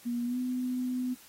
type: tone with pitch glide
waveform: sine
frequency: 239.5 to 251.6 Hz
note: A#3 to B3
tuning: +47 to +32 cents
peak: -29 dBFS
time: 0.05-1.15 s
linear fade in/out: 20 ms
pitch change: +85 cents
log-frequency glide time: 0.25-0.38 s
effects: white hiss -55 dBFS RMS until 1.28 s + AAC 48 kbps